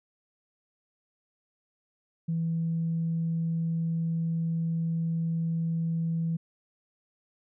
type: tone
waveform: sine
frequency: 164.81 Hz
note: E3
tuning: in tune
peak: -25 dBFS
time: 2.28-6.37 s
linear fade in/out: 10 ms
effects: tanh soft clip ceiling -21 dBFS